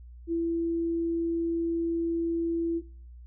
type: tone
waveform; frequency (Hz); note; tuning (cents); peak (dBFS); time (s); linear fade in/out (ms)
sine; 334.3; E4; +24; -25; 0.27-2.82; 50
effects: noise-tail reverb RT60 0.5 s tail -23 dB re dry + added 60 Hz sine -44 dBFS peak until 3.26 s